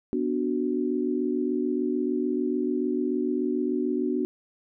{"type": "chord", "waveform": "sine", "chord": "B minor", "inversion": "none", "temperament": "equal", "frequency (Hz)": [246.9, 293.7, 370], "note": ["B3", "D4", "F#4"], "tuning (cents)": [0, 0, 0], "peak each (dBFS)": -28, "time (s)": [0.13, 4.25], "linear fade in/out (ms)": 0, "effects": []}